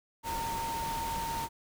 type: tone in noise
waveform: sine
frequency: 916 Hz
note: A#5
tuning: 31 cents flat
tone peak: -33 dBFS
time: 0.23-1.49 s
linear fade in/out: 50 ms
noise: pink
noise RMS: -39 dBFS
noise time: 0.23-1.49 s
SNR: +3 dB
effects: none